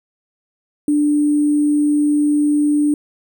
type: tone with sample-and-hold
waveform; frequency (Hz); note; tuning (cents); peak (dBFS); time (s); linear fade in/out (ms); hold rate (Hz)
sine; 295.1; D4; +8; -12; 0.88-2.94; 2; 8820
effects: none